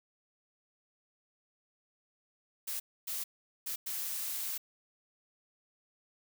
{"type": "noise bursts at uneven times", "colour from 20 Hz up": "blue", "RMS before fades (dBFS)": -37, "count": 4, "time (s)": [[2.67, 2.8], [3.07, 3.24], [3.66, 3.76], [3.86, 4.58]], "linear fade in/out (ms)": 10, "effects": []}